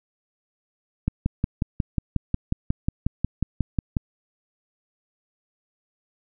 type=click train; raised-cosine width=5 ms; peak=-9 dBFS; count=17; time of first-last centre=1.08-3.968 s; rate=5.54 Hz; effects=none